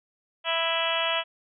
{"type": "harmonic tone with a mistuned harmonic", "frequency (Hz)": 330, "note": "E4", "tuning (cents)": 2, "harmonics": [2, 3, 4, 5, 6, 7, 8, 9, 10], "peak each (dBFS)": [-30, -32, -33, -36, -35, -36, -32, -31, -31], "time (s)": [0.44, 1.24], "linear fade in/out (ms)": 50, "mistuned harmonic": 7, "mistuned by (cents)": 40, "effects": []}